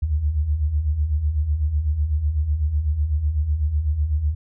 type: beating tone pair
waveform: sine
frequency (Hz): 69.3 / 77.3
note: C#2 / D#2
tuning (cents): 0 / -11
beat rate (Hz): 8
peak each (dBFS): -26 / -19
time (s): 0.02-4.35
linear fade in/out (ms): 10
effects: none